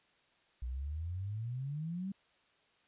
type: exponential sweep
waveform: sine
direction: up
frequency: 58.9 to 199.5 Hz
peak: -36 dBFS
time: 0.62-2.12 s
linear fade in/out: 5 ms
effects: white hiss -70 dBFS RMS until 2.87 s + resampled to 8000 Hz